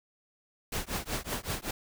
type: noise with tremolo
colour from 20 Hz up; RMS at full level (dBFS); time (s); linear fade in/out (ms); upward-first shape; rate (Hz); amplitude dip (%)
pink; -31; 0.72-1.71; 5; triangle; 5.3; 100
effects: none